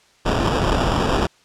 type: noise with sample-and-hold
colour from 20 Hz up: pink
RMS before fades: -19 dBFS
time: 0.25-1.27 s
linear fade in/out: 10 ms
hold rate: 2100 Hz
effects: white hiss -55 dBFS RMS until 1.44 s + low-pass 6000 Hz 12 dB/octave